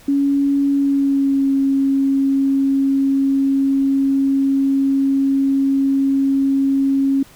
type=tone with pitch glide; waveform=sine; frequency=279.9 to 272.9 Hz; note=C#4 to C#4; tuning=+17 to -27 cents; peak=-13 dBFS; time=0.08-7.23 s; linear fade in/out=5 ms; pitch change=-44 cents; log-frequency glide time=0.73-1.52 s; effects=pink hiss -46 dBFS RMS until 7.35 s